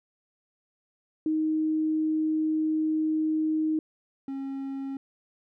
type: tone pair in turn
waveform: sine / triangle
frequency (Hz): 312.7 / 271.7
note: D#4 / C#4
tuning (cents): +9 / -35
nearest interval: major second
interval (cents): 244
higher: first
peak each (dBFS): -23 / -29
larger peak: first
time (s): 1.26-3.79 / 4.28-4.97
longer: first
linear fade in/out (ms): 2
effects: none